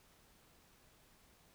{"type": "silence", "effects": ["pink hiss -67 dBFS RMS until 1.54 s"]}